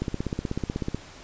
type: click train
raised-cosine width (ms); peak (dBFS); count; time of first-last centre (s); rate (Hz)
3; -14; 16; 0.02-0.946; 16.2
effects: pink hiss -46 dBFS RMS until 1.23 s + resampled to 16000 Hz